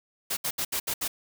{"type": "noise bursts at uneven times", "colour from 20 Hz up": "white", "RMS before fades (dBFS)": -29, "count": 6, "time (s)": [[0.3, 0.37], [0.44, 0.51], [0.58, 0.65], [0.72, 0.8], [0.87, 0.94], [1.01, 1.08]], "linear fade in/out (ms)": 10, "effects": []}